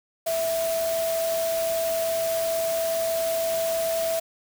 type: tone in noise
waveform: sine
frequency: 659.3 Hz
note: E5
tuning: in tune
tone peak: -23 dBFS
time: 0.26-4.2 s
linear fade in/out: 10 ms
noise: white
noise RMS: -33 dBFS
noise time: 0.26-4.2 s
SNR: +7 dB
effects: none